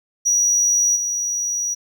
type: tone with level steps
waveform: triangle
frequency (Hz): 5800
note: F#8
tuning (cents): -35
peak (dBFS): -13 / -19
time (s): 0.25-1.75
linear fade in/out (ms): 20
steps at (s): 0.95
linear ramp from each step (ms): 20
effects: none